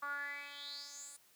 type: tone with band-pass filter sweep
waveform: 10% pulse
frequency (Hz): 285.6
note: D4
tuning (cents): -48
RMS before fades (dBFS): -45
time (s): 0.02-1.17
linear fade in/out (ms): 10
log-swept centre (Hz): 1200 to 9300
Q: 7.1
effects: white hiss -67 dBFS RMS until 1.35 s + high-pass 100 Hz 12 dB/octave